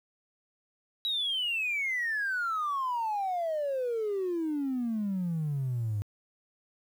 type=exponential sweep; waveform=triangle; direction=down; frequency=3901 to 100.1 Hz; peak=-25 dBFS; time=1.05-6.02 s; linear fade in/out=0 ms; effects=tanh soft clip ceiling -25 dBFS + 10-bit